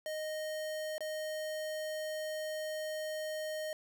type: tone with dropouts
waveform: square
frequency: 620 Hz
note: D#5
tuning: 6 cents flat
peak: -37 dBFS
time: 0.06-3.73 s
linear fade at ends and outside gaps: 1 ms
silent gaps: 0.981-1.006 s
effects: none